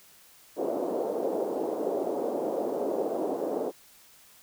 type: band-pass noise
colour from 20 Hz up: pink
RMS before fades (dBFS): -30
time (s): 0.56-3.72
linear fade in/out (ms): 50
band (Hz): 330 to 640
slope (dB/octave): 24
effects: white hiss -56 dBFS RMS until 4.42 s